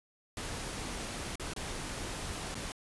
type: noise with dropouts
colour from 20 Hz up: pink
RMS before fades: -39 dBFS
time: 0.37-2.72 s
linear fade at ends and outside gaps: 1 ms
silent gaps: 1.356-1.397 / 1.536-1.563 / 2.544-2.553 s
effects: resampled to 24000 Hz